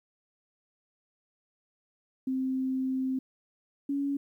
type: tone pair in turn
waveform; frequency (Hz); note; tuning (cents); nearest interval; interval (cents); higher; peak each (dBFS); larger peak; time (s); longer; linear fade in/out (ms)
sine; 261.6 / 280.6; C4 / C#4; 0 / +21; minor second; 121; second; -27 / -27; neither; 2.27-3.19 / 3.89-4.17; first; 5
effects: 11-bit